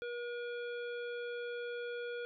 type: harmonic tone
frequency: 480 Hz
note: B4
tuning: 49 cents flat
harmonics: 1 / 3 / 5 / 7 / 9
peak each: -39 / -45 / -53 / -54 / -66 dBFS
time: 0.02-2.25 s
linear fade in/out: 0 ms
effects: none